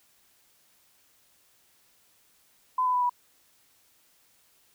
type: tone with pitch steps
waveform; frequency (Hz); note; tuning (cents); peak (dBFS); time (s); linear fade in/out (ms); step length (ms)
sine; 1015 / 1002.8 / 990.7 / 978.7; B5 / B5 / B5 / B5; +47 / +26 / +5 / -16; -22; 2.78-3.096; 5; 79
effects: white hiss -64 dBFS RMS until 4.74 s